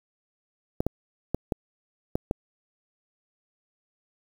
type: clicks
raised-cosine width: 2 ms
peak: -11 dBFS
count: 6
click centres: 0.805 / 0.866 / 1.346 / 1.522 / 2.155 / 2.311 s
effects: 7-bit